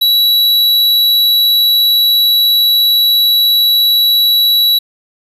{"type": "tone", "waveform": "square", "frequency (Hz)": 3919, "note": "B7", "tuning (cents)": -14, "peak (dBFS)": -8, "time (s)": [0.01, 4.79], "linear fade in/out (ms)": 10, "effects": ["resampled to 32000 Hz"]}